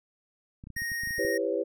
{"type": "clicks", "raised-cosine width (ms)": 5, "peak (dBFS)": -31, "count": 11, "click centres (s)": [0.639, 0.671, 0.703, 0.766, 0.82, 0.918, 1.035, 1.073, 1.108, 1.182, 1.249]}
{"type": "tone", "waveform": "square", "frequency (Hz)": 1864.7, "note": "A#6", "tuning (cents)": 0, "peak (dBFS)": -31, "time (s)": [0.76, 1.38], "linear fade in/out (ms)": 10}
{"type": "chord", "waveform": "sine", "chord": "C# half-diminished seventh", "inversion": "first", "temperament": "just", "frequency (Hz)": [332.6, 399.1, 498.9, 554.4], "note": ["E4", "G4", "B4", "C#5"], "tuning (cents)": [16, 31, 17, 0], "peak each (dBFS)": [-33, -31, -30, -32], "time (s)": [1.18, 1.64], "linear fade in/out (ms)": 20}
{"effects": []}